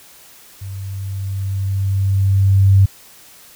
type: tone with level ramp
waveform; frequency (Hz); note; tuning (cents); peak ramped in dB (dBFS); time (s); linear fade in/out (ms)
sine; 97.4; G2; -11; -26 to -6; 0.61-2.86; 10
effects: white hiss -44 dBFS RMS until 3.55 s